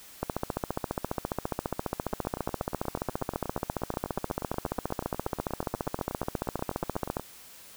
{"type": "two click trains", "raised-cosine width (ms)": 1, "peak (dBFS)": [-14, -20], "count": [103, 43], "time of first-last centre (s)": [[0.23, 7.169], [2.13, 7.196]], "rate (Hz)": [14.7, 8.29], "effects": ["white hiss -50 dBFS RMS until 7.76 s"]}